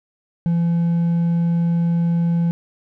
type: tone with hard clipping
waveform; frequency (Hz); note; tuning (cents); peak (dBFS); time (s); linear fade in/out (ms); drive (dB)
triangle; 169.6; E3; +50; -16; 0.46-2.51; 0; 5
effects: none